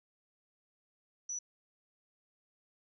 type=tone; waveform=sine; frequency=5920 Hz; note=F#8; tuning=in tune; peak=-36 dBFS; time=1.29-1.39 s; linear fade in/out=5 ms; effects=none